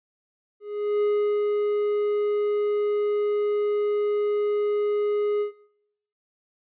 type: tone with ADSR envelope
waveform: triangle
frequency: 415.3 Hz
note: G#4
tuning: in tune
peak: -17 dBFS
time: 0.6-5.52 s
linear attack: 420 ms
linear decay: 390 ms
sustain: -2 dB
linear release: 110 ms
effects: noise-tail reverb RT60 0.7 s tail -18 dB re dry + resampled to 8000 Hz